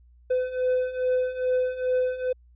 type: beating tone pair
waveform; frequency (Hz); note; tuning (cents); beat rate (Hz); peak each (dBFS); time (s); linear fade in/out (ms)
triangle; 505 / 507.4; B4 / B4; +39 / +47; 2.4; -26 / -22; 0.3-2.33; 10
effects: added 60 Hz sine -52 dBFS peak until 2.55 s + resampled to 8000 Hz